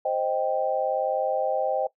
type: chord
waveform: sine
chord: C minor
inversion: none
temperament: equal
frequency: 523.3 / 622.3 / 784 Hz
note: C5 / Eb5 / G5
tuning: 0 / 0 / 0 cents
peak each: -27 dBFS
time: 0.05-1.87 s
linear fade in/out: 5 ms
effects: noise-tail reverb RT60 0.1 s tail -18 dB re dry